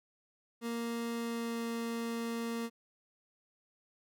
30% pulse tone with pitch glide, 233.1 to 231.5 Hz, A#3 to A#3, 0 to -12 cents, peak -32 dBFS, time 0.61-2.7 s, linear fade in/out 50 ms, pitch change -12 cents, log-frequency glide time 1.12-1.64 s, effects none

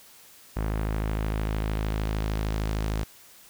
sawtooth tone with low-pass filter sweep, 53.2 Hz, G#1, 42 cents sharp, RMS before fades -28 dBFS, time 0.56-3.04 s, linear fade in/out 10 ms, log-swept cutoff 1800 to 8100 Hz, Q 0.89, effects white hiss -52 dBFS RMS until 3.49 s

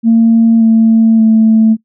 sine tone with pitch steps, 227.8 / 224.5 / 221.3 Hz, A#3 / A3 / A3, -40 / +35 / +10 cents, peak -3 dBFS, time 0.03-1.77 s, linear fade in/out 50 ms, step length 580 ms, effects noise-tail reverb RT60 0.1 s tail -21 dB re dry + tanh soft clip ceiling 0 dBFS

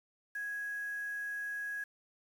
sine tone with quantisation, 1661.2 Hz, G#6, in tune, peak -36 dBFS, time 0.35-1.84 s, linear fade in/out 5 ms, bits 9, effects none

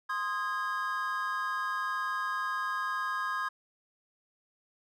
triangle chord, Ab major, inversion first, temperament equal with one note detuned, 1046.5 / 1244.5 / 1637.4 Hz, C6 / Eb6 / Ab6, 0 / 0 / -25 cents, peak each -33 dBFS, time 0.09-3.49 s, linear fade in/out 10 ms, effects none

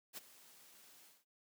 white noise with ADSR envelope, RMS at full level -45 dBFS, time 0.13-1.25 s, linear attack 44 ms, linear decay 18 ms, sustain -17 dB, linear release 200 ms, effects high-pass 150 Hz 12 dB/octave

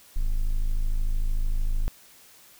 triangle tone, 26.63 Hz, G#0, 44 cents sharp, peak -19 dBFS, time 0.16-1.88 s, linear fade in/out 0 ms, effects white hiss -53 dBFS RMS until 2.59 s

